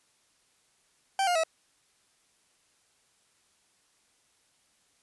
40% pulse tone with pitch steps, 778 / 709.3 / 646.7 Hz, G5 / F5 / E5, -13 / +27 / -33 cents, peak -23 dBFS, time 1.19-1.436 s, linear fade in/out 2 ms, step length 82 ms, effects white hiss -68 dBFS RMS until 5.02 s + resampled to 24000 Hz

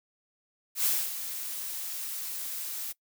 blue noise with ADSR envelope, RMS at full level -25 dBFS, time 0.75-2.93 s, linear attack 98 ms, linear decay 250 ms, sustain -11 dB, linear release 19 ms, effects noise-tail reverb RT60 0.1 s tail -22 dB re dry

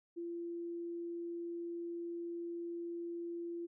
sine tone, 341.7 Hz, F4, 38 cents flat, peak -39 dBFS, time 0.16-3.67 s, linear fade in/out 20 ms, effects none

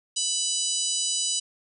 harmonic tone, 990 Hz, B5, 4 cents sharp, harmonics 3 / 4 / 5 / 6 / 7 / 8 / 9, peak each -32 / -32 / -32 / -32 / -32 / -32 / -32 dBFS, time 0.16-1.4 s, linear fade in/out 10 ms, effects none

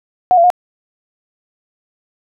sine tone with pitch steps, 730 / 681 / 718 Hz, F#5 / F5 / F5, -24 / -44 / +48 cents, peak -6 dBFS, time 0.31-0.502 s, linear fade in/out 0 ms, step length 64 ms, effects none

